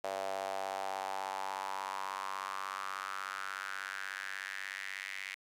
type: tone with high-pass filter sweep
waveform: sawtooth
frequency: 96.5 Hz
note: G2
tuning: 27 cents flat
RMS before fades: -40 dBFS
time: 0.04-5.35 s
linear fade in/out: 0 ms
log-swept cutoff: 630 to 2100 Hz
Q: 4.6
effects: low-pass 11000 Hz 12 dB/octave + 11-bit